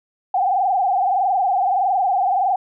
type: tone with frequency modulation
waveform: sine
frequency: 762 Hz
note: G5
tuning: 49 cents flat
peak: -15 dBFS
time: 0.34-2.56 s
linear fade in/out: 5 ms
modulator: 21.6 Hz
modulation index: 2.2
effects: none